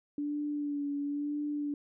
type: tone with vibrato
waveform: sine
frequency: 290 Hz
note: D4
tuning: 22 cents flat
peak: -31 dBFS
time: 0.18-1.74 s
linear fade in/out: 2 ms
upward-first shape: sine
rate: 0.99 Hz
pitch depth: 28 cents each way
effects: none